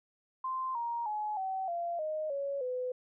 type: tone with pitch steps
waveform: sine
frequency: 1042 / 939.1 / 846.4 / 762.8 / 687.5 / 619.6 / 558.4 / 503.3 Hz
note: C6 / A#5 / G#5 / G5 / F5 / D#5 / C#5 / B4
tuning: -7 / +13 / +33 / -47 / -27 / -7 / +13 / +33 cents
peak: -32 dBFS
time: 0.44-2.92 s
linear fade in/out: 5 ms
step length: 310 ms
effects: none